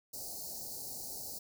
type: band-stop noise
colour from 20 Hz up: white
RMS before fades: -43 dBFS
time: 0.13-1.39 s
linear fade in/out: 10 ms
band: 860 to 4200 Hz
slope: 96 dB/octave
effects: none